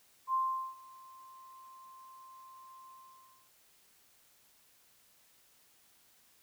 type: tone with ADSR envelope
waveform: sine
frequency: 1050 Hz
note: C6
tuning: 6 cents sharp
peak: -27 dBFS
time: 0.27-3.51 s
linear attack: 67 ms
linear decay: 410 ms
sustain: -24 dB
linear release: 630 ms
effects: white hiss -66 dBFS RMS until 6.42 s